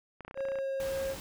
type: clicks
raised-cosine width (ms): 0.5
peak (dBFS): -29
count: 12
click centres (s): 0.207 / 0.249 / 0.28 / 0.311 / 0.344 / 0.375 / 0.406 / 0.453 / 0.486 / 0.519 / 0.556 / 0.587
type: tone with pitch glide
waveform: triangle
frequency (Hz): 543 to 539.2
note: C#5 to C#5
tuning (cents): -36 to -48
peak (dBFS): -29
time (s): 0.35-1.16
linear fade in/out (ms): 50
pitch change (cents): -12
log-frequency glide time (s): 0.5-0.74
type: noise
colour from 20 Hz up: pink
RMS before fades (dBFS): -43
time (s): 0.8-1.2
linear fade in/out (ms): 0
effects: none